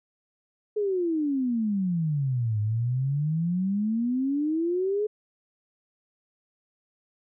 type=exponential two-way sweep; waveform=sine; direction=down then up; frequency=430 to 103.83 to 430 Hz; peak=-23 dBFS; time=0.76-5.07 s; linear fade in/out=10 ms; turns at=2.6 s; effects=none

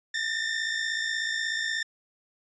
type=tone pair together; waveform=sawtooth; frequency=1784.5 / 1841 Hz; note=A6 / A#6; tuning=+24 / -22 cents; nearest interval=minor second; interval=54 cents; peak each=-25 / -29 dBFS; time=0.14-1.83 s; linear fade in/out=5 ms; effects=resampled to 16000 Hz

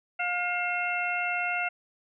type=harmonic tone with a mistuned harmonic; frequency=711 Hz; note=F5; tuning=31 cents sharp; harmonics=1 / 2 / 3 / 4; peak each=-32 / -32 / -32 / -32 dBFS; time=0.19-1.69 s; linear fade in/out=10 ms; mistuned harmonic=4; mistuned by=-89 cents; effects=none

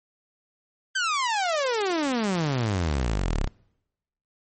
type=exponential sweep; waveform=sawtooth; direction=down; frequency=1594 to 30.87 Hz; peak=-19 dBFS; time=0.95-3.48 s; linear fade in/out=10 ms; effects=noise-tail reverb RT60 0.9 s tail -26 dB re dry + MP3 32 kbps

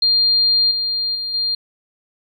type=tone with level steps; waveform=sine; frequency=4200 Hz; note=C8; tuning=6 cents sharp; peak=-12 / -18 / -22 / -17 dBFS; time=0.02-1.55 s; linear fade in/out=5 ms; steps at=0.71 / 1.15 / 1.34 s; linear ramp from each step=2 ms; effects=9-bit

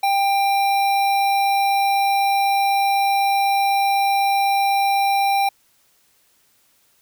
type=tone with notch filter; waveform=square; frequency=792 Hz; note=G5; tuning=18 cents sharp; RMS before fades=-18 dBFS; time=0.03-5.49 s; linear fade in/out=5 ms; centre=7200 Hz; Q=1.6; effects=white hiss -60 dBFS RMS until 7.01 s

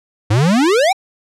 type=exponential sweep; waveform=square; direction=up; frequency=98.2 to 813 Hz; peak=-11 dBFS; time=0.3-0.93 s; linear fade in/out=10 ms; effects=low-pass 8000 Hz 12 dB/octave

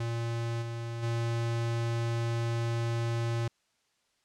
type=tone with level steps; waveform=square; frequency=116.5 Hz; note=A#2; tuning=1 cent flat; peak=-31 / -35 / -29 dBFS; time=0-3.48 s; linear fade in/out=5 ms; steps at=0.61 / 1.02 s; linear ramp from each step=20 ms; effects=white hiss -73 dBFS RMS until 4.24 s + low-pass 7000 Hz 12 dB/octave

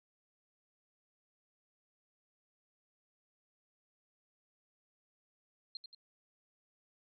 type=tone with echo; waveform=sine; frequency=4186 Hz; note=C8; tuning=in tune; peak=-40 dBFS; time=5.75-5.77 s; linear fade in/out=2 ms; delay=89 ms; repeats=2; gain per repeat=-6 dB; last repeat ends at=5.948 s; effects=none

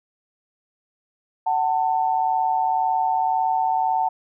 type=tone pair together; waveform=sine; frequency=750.1 / 892 Hz; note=F#5 / A5; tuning=+23 / +23 cents; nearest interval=minor third; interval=300 cents; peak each=-21 dBFS; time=1.46-4.09 s; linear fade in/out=10 ms; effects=none

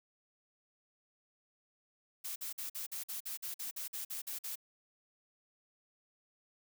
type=noise bursts; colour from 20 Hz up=blue; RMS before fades=-41 dBFS; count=14; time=2.24-4.557 s; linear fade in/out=10 ms; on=120 ms; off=49 ms; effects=none

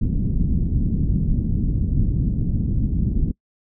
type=low-pass noise; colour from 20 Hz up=pink; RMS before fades=-20 dBFS; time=0.01-3.32 s; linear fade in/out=10 ms; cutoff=240 Hz; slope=24 dB/octave; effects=noise-tail reverb RT60 0.1 s tail -25 dB re dry

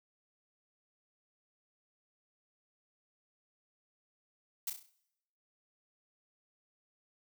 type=noise with echo; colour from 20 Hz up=blue; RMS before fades=-35 dBFS; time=4.67-4.7 s; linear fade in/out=5 ms; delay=33 ms; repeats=6; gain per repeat=-6 dB; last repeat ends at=4.898 s; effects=noise-tail reverb RT60 0.8 s tail -20 dB re dry

